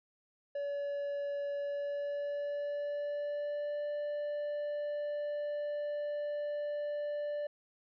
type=tone with pitch glide; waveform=triangle; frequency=570 to 587.7 Hz; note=C#5 to D5; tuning=+48 to +1 cents; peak=-32 dBFS; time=0.55-7.47 s; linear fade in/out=5 ms; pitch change=+53 cents; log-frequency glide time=1.55-3.86 s; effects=resampled to 11025 Hz